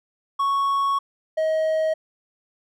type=tone pair in turn; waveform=triangle; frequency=1108.7 / 632.7 Hz; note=C#6 / D#5; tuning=0 / +29 cents; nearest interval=minor seventh; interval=971 cents; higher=first; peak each=-17 dBFS; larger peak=neither; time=0.39-0.99 / 1.37-1.94 s; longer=first; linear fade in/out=10 ms; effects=none